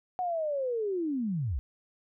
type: linear sweep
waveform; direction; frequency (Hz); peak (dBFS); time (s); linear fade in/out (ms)
sine; down; 743 to 54.1; -28; 0.19-1.59; 0
effects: none